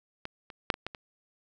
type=clicks; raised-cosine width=0.3 ms; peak=-20 / -28 / -6 / -22 / -18 / -25 dBFS; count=6; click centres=0.254 / 0.502 / 0.702 / 0.741 / 0.866 / 0.948 s; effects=none